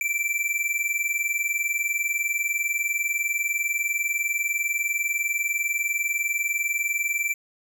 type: tone pair together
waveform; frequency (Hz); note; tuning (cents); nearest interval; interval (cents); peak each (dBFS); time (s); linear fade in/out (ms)
square; 2329 / 2349; D7 / D7; -15 / 0; unison; 15; -27; 0.01-7.34; 2
effects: none